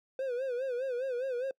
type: tone with vibrato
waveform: triangle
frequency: 509 Hz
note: C5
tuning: 48 cents flat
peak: -29 dBFS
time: 0.19-1.51 s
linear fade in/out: 2 ms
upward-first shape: sine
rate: 4.9 Hz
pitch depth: 110 cents each way
effects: noise-tail reverb RT60 0.1 s tail -26 dB re dry